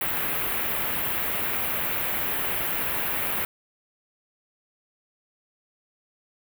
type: band-stop noise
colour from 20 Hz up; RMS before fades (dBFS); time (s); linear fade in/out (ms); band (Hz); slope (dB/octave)
white; -27; 0.01-3.45; 2; 2800 to 13000; 24
effects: none